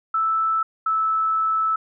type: tone pair in turn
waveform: sine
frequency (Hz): 1317 / 1309.4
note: E6 / E6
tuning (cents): -2 / -12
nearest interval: unison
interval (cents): 10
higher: first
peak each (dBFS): -18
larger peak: neither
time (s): 0.14-0.63 / 0.86-1.76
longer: second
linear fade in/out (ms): 5
effects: none